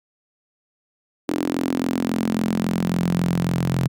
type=tone with high-pass filter sweep; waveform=sawtooth; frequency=43.65 Hz; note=F1; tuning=in tune; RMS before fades=-22 dBFS; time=1.28-3.88 s; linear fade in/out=10 ms; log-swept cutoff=300 to 140 Hz; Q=5; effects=none